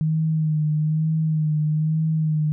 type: tone with vibrato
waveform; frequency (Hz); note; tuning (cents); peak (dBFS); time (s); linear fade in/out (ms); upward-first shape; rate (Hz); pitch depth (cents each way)
sine; 155.56; D#3; 0; -18; 0.01-2.52; 0; sine; 1.1; 37
effects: none